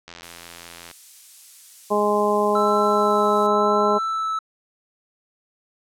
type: click train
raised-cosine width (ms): 0.2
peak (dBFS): -21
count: 72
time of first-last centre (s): 0.08-0.912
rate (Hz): 85.3
type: noise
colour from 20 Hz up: violet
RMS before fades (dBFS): -38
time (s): 0.23-3.47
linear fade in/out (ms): 5
type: harmonic tone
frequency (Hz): 207.7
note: G#3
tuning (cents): 0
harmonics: 1 / 2 / 3 / 4 / 5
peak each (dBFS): -26 / -21 / -23 / -25 / -23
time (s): 1.9-3.99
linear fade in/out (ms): 20
type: tone with vibrato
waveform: triangle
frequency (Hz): 1318.5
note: E6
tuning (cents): 0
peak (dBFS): -20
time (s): 2.55-4.39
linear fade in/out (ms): 5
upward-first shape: sine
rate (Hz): 0.94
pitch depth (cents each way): 15
effects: low-pass 9000 Hz 12 dB/octave